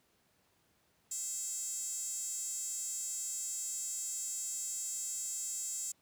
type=tone with high-pass filter; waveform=square; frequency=293.7 Hz; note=D4; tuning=in tune; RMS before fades=-39 dBFS; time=1.11-5.92 s; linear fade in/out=5 ms; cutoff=7400 Hz; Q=8.1; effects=pink hiss -72 dBFS RMS until 6.01 s + high-pass 80 Hz 12 dB/octave